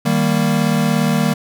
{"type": "chord", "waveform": "square", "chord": "Eb major", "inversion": "none", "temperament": "equal", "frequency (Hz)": [155.56, 196, 233.1], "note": ["Eb3", "G3", "Bb3"], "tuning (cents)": [0, 0, 0], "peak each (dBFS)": -19, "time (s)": [0.05, 1.34], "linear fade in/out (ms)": 10, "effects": []}